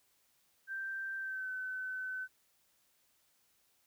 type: tone with pitch glide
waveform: sine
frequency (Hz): 1568 to 1518.1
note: G6 to F#6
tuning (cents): 0 to +44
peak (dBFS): -37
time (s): 0.67-2.28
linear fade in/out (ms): 50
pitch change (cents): -56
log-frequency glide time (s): 1.18-1.5
effects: white hiss -73 dBFS RMS until 3.86 s